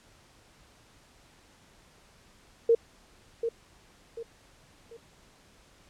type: tone with echo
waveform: sine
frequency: 461.6 Hz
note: A#4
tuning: 17 cents flat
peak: -17 dBFS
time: 2.69-2.75 s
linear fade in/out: 5 ms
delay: 740 ms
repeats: 3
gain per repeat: -9 dB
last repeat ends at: 4.97 s
effects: pink hiss -59 dBFS RMS until 5.89 s + low-pass 9000 Hz 12 dB/octave